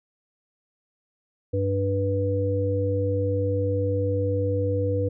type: harmonic tone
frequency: 98 Hz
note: G2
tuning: in tune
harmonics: 1 / 3 / 5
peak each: -24 / -31 / -25 dBFS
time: 1.53-5.09 s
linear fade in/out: 10 ms
effects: none